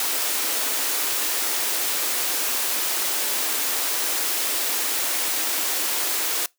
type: high-pass noise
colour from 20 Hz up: white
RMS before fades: -24 dBFS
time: 0-6.46 s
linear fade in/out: 2 ms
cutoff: 260 Hz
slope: 48 dB/octave
effects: noise-tail reverb RT60 0.2 s tail -24 dB re dry